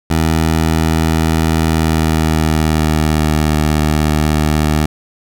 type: tone with pitch glide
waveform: 15% pulse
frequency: 80.3 to 76.41 Hz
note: E2 to D#2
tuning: -45 to -31 cents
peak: -5 dBFS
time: 0.1-4.86 s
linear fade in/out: 5 ms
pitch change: -86 cents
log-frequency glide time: 1.68-3.56 s
effects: none